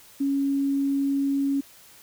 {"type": "tone", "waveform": "sine", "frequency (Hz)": 277.2, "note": "C#4", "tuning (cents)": 0, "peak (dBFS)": -21, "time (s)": [0.2, 1.61], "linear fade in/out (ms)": 10, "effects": ["white hiss -51 dBFS RMS until 2.02 s"]}